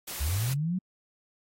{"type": "noise", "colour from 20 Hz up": "white", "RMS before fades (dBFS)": -37, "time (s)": [0.07, 0.54], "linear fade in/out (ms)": 10}
{"type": "linear sweep", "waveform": "sine", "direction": "up", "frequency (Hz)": [64, 190.5], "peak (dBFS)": -26, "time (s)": [0.2, 0.79], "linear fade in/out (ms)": 10}
{"effects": ["AAC 48 kbps"]}